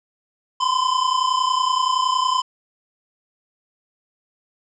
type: tone pair together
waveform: square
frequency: 1008 / 1038.7 Hz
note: B5 / C6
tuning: +35 / -13 cents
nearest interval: minor second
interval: 52 cents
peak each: -21 dBFS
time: 0.6-2.42 s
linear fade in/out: 10 ms
effects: resampled to 16000 Hz + 8-bit